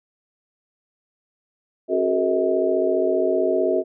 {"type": "tone cluster", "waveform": "sine", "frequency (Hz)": [271.6, 371.2, 426.4, 465.7, 638], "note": ["C#4", "F#4", "G#4", "A#4", "D#5"], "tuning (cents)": [-35, 6, 46, -2, 43], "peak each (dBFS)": [-28, -21, -26, -27, -22], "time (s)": [1.88, 3.84], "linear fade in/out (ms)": 50, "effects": []}